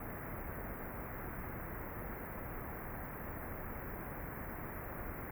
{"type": "band-stop noise", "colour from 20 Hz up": "pink", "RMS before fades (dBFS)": -44, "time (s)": [0, 5.31], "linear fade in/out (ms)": 5, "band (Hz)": [2100, 13000], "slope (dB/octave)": 48, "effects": []}